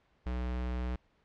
square tone, 61.74 Hz, B1, in tune, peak -33 dBFS, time 0.26-0.96 s, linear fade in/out 5 ms, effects pink hiss -70 dBFS RMS until 1.24 s + low-pass 3000 Hz 12 dB/octave

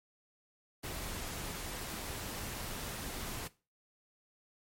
pink noise, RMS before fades -41 dBFS, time 0.83-3.48 s, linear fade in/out 10 ms, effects noise-tail reverb RT60 0.3 s tail -18 dB re dry + MP3 64 kbps

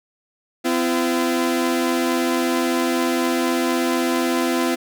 sawtooth tone pair together, 255.8 / 339.6 Hz, C4 / F4, -39 / -48 cents, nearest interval perfect fourth, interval 491 cents, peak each -17 dBFS, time 0.64-4.76 s, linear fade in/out 20 ms, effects none

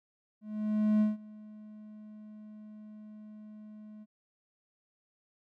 triangle tone with ADSR envelope, 213 Hz, G#3, 44 cents sharp, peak -20 dBFS, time 0.41-4.06 s, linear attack 600 ms, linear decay 160 ms, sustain -24 dB, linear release 38 ms, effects none

